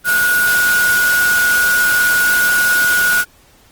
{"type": "tone in noise", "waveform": "sine", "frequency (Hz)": 1455, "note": "F#6", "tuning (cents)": -29, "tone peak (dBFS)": -11, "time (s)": [0.04, 3.25], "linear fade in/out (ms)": 50, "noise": "white", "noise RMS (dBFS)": -20, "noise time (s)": [0.04, 3.25], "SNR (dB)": 6, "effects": ["pink hiss -49 dBFS RMS until 3.71 s", "Opus 24 kbps"]}